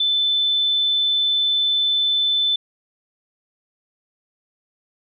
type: tone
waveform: sine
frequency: 3520 Hz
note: A7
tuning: in tune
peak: -16 dBFS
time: 0-2.56 s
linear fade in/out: 5 ms
effects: none